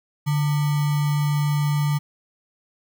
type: tone with sample-and-hold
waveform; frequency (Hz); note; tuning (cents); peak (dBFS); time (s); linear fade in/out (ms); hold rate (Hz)
sine; 146.5; D3; -4; -18; 0.26-1.99; 20; 1050
effects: none